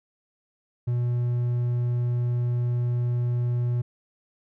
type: tone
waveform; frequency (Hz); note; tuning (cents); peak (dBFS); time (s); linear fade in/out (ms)
triangle; 121.3; B2; -31; -20; 0.87-3.82; 10
effects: none